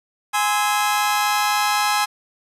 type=chord; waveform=sawtooth; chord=Ab augmented; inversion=none; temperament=just; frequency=830.6 / 1038.3 / 1297.8 Hz; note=Ab5 / C6 / E6; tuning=0 / -14 / -27 cents; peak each=-16 / -20 / -20 dBFS; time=0.33-2.06 s; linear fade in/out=20 ms; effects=resampled to 32000 Hz + 8-bit